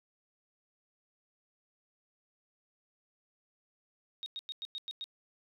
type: tone bursts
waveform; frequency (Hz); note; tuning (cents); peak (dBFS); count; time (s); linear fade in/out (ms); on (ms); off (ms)
sine; 3736; A#7; +3; -37; 7; 4.23-5.041; 0; 31; 99
effects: none